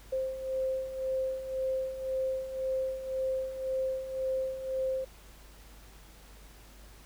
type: beating tone pair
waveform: sine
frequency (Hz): 523.3 / 525.2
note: C5 / C5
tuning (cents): 0 / +6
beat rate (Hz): 1.9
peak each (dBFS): -37 / -31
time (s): 0.12-5.05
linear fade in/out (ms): 10
effects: added 50 Hz sine -52 dBFS peak until 7.05 s + pink hiss -56 dBFS RMS until 7.05 s